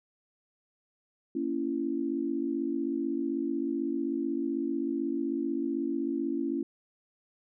sine chord, A# diminished, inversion none, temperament just, 233.1 / 279.7 / 335.6 Hz, A#3 / C#4 / E4, 0 / +16 / +31 cents, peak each -36 / -31 / -32 dBFS, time 1.35-6.63 s, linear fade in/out 5 ms, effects none

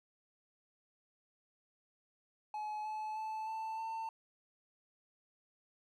triangle tone with pitch steps, 850 / 861.4 / 872.9 / 884.6 / 896.4 Hz, G#5 / A5 / A5 / A5 / A5, +40 / -37 / -14 / +9 / +32 cents, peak -36 dBFS, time 2.54-4.09 s, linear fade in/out 2 ms, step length 310 ms, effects none

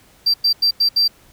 triangle tone bursts at uneven times, 4700 Hz, D8, 1 cent sharp, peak -10 dBFS, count 5, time 0.26-0.34 / 0.44-0.53 / 0.62-0.71 / 0.8-0.89 / 0.96-1.08 s, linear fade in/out 10 ms, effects tanh soft clip ceiling -7 dBFS + pink hiss -51 dBFS RMS until 1.32 s

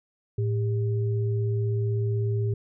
sine tone pair together, 110.5 / 398.7 Hz, A2 / G4, +8 / +29 cents, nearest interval octave + minor seventh, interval 2221 cents, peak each -23 / -32 dBFS, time 0.38-2.54 s, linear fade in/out 5 ms, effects none

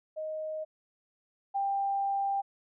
sine tone pair in turn, 624 / 791.7 Hz, D#5 / G5, +5 / +17 cents, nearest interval major third, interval 412 cents, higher second, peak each -33 / -27 dBFS, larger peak second, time 0.16-0.65 / 1.54-2.42 s, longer second, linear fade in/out 20 ms, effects none

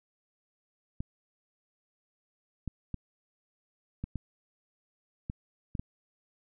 clicks, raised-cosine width 5 ms, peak -22 dBFS, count 8, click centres 1.005 / 2.677 / 2.943 / 4.04 / 4.157 / 5.299 / 5.752 / 5.795 s, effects none

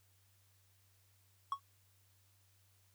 triangle tone with exponential decay, 1108.7 Hz, C#6, in tune, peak -28 dBFS, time 1.52-1.6 s, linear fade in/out 2 ms, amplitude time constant 17 ms, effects added 96 Hz sine -70 dBFS peak until 2.94 s + white hiss -73 dBFS RMS until 2.94 s

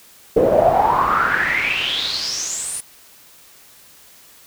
brown noise with band-pass filter sweep, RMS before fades -18 dBFS, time 0.36-2.81 s, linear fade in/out 10 ms, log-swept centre 460 to 10000 Hz, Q 9.1, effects white hiss -47 dBFS RMS until 4.46 s

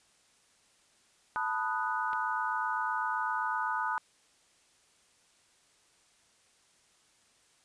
sine chord, B dominant seventh, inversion third, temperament equal, 880 / 987.8 / 1244.5 / 1480 Hz, A5 / B5 / D#6 / F#6, 0 / 0 / 0 / 0 cents, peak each -35 dBFS, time 1.36-3.98 s, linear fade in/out 0 ms
click, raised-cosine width 0.3 ms, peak -28 dBFS, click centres 2.132 s
effects white hiss -66 dBFS RMS until 7.64 s + resampled to 22050 Hz

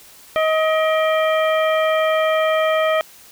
harmonic tone with a mistuned harmonic, 632 Hz, D#5, 27 cents sharp, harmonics 1 / 2 / 3 / 4 / 5, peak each -16 / -22 / -26 / -28 / -30 dBFS, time 0.36-3.01 s, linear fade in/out 0 ms, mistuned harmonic 4, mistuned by -110 cents, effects white hiss -45 dBFS RMS until 3.31 s

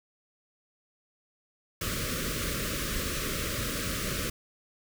pink band-stop noise, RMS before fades -32 dBFS, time 1.81-4.3 s, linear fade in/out 5 ms, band 620 to 1100 Hz, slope 96 dB/octave, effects none

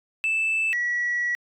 sine tone pair in turn, 2637 / 1933.6 Hz, E7 / B6, 0 / -37 cents, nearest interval perfect fourth, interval 537 cents, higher first, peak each -19 / -21 dBFS, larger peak first, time 0.24-0.73 / 0.73-1.35 s, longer second, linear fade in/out 0 ms, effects tanh soft clip ceiling -19 dBFS

